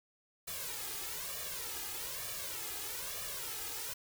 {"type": "noise with flanger", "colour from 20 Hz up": "white", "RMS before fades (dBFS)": -41, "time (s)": [0.47, 3.94], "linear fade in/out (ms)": 10, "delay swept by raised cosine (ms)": [1.7, 2.45], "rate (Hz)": 1.1, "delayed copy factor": 0.85, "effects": []}